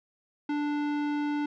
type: tone with tanh clipping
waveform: sine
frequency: 293.7 Hz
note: D4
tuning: in tune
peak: -29 dBFS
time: 0.49-1.46 s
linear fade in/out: 5 ms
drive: 18 dB
effects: none